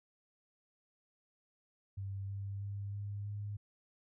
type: tone with pitch steps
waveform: sine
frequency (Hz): 98 / 99.2 / 100.41 / 101.63 / 102.87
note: G2 / G2 / G2 / G#2 / G#2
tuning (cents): 0 / +21 / +42 / -37 / -16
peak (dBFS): -38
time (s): 1.97-3.57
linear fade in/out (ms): 10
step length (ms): 320
effects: none